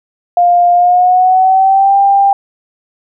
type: tone with pitch glide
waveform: sine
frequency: 703 to 793.7 Hz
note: F5 to G5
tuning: +11 to +21 cents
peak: -5 dBFS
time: 0.37-2.33 s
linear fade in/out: 2 ms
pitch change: +210 cents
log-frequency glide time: 0.73-1.97 s
effects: none